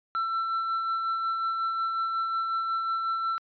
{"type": "tone with tremolo", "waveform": "triangle", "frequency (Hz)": 1340, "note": "E6", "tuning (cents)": 28, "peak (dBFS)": -23, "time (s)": [0.15, 3.38], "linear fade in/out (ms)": 0, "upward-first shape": "sine", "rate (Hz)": 5.5, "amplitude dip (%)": 30, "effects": ["resampled to 11025 Hz"]}